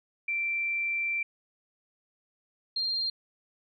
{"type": "tone pair in turn", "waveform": "sine", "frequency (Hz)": [2349, 4194], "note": ["D7", "C8"], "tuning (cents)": [0, 3], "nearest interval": "minor seventh", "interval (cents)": 1003, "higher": "second", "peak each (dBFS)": -27, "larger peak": "neither", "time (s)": [[0.28, 1.23], [2.76, 3.1]], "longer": "first", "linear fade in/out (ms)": 5, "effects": []}